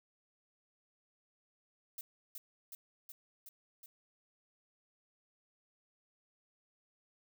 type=noise with echo; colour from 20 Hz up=violet; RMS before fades=-44 dBFS; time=1.98-2.01 s; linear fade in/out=2 ms; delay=370 ms; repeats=5; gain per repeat=-2 dB; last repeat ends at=3.86 s; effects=none